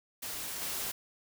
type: noise with level steps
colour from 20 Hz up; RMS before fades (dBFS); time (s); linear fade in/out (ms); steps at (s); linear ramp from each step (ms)
white; -39 / -36; 0.22-0.92; 10; 0.61; 10
effects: none